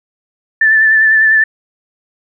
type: tone with vibrato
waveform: sine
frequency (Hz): 1760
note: A6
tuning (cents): 0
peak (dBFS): -6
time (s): 0.61-1.44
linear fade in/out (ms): 5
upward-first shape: triangle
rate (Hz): 10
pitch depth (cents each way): 32
effects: none